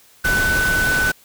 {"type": "tone in noise", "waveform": "sine", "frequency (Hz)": 1500, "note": "F#6", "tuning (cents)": 23, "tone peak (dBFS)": -16, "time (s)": [0.24, 1.12], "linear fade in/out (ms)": 10, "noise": "pink", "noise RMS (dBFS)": -23, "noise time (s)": [0.24, 1.12], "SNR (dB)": 4, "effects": ["white hiss -51 dBFS RMS until 1.24 s"]}